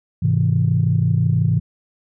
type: chord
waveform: sine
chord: Ab augmented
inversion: none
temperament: just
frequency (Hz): 103.83 / 129.78 / 162.23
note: Ab2 / C3 / E3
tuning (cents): 0 / -14 / -27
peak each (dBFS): -18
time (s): 0.22-1.6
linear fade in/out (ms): 10
effects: tanh soft clip ceiling -5 dBFS